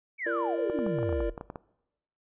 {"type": "exponential sweep", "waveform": "sine", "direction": "down", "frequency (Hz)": [2354, 38.1], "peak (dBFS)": -30, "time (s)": [0.18, 1.34], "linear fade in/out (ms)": 50}
{"type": "chord", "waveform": "triangle", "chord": "Bb major", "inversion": "second", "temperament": "equal with one note detuned", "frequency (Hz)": [340.3, 466.2, 587.3], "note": ["F4", "Bb4", "D5"], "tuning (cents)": [-45, 0, 0], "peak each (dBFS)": -31, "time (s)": [0.26, 1.3], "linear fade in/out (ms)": 5}
{"type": "clicks", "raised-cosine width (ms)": 1, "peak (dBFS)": -23, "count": 12, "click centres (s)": [0.699, 0.789, 0.865, 0.987, 1.03, 1.092, 1.127, 1.205, 1.378, 1.411, 1.501, 1.558]}
{"effects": ["noise-tail reverb RT60 0.9 s tail -21 dB re dry", "resampled to 8000 Hz"]}